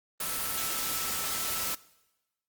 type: tone in noise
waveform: sine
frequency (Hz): 1318.5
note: E6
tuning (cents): 0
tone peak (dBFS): -42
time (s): 0.2-1.75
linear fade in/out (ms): 5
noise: white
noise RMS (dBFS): -32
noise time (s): 0.2-1.75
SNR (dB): -13
effects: noise-tail reverb RT60 1.0 s tail -21 dB re dry + Opus 24 kbps